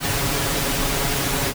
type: noise with comb filter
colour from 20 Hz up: pink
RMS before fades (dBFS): -22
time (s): 0-1.54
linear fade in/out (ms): 50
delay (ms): 7.2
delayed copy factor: +0.7
effects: none